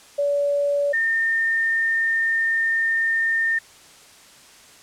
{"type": "tone pair in turn", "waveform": "sine", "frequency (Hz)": [572, 1816], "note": ["D5", "A#6"], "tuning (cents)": [-46, -46], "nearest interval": "octave + minor sixth", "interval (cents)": 2000, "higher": "second", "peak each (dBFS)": -18, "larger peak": "neither", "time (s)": [[0.18, 0.93], [0.93, 3.59]], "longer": "second", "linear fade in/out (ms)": 10, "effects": ["white hiss -48 dBFS RMS until 4.82 s", "low-pass 9000 Hz 12 dB/octave"]}